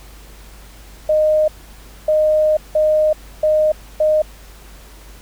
sine tone bursts at uneven times, 616 Hz, D#5, 17 cents flat, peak -11 dBFS, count 5, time 1.09-1.48 / 2.08-2.57 / 2.75-3.13 / 3.43-3.72 / 4-4.22 s, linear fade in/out 5 ms, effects added 50 Hz sine -39 dBFS peak until 5.21 s + pink hiss -44 dBFS RMS until 5.21 s

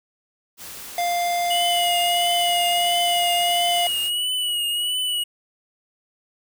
white noise, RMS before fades -37 dBFS, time 0.57-4.11 s, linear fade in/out 50 ms
square tone, 698.5 Hz, F5, in tune, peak -21 dBFS, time 0.98-3.87 s, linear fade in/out 2 ms
square tone with vibrato, 2925 Hz, F#7, 21 cents flat, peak -22 dBFS, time 1.5-5.24 s, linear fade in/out 10 ms, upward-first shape triangle, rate 1.5 Hz, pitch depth 55 cents each way
effects none

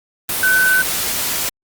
sine tone in noise, 1515 Hz, F#6, 40 cents sharp, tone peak -11 dBFS, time 0.43-0.82 s, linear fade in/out 2 ms, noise white, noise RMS -20 dBFS, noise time 0.29-1.49 s, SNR +6 dB, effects Opus 32 kbps

